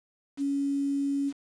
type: tone with quantisation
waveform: sine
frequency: 279.7 Hz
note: C#4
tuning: 16 cents sharp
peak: -25 dBFS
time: 0.37-1.33 s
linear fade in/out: 50 ms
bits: 8
effects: resampled to 22050 Hz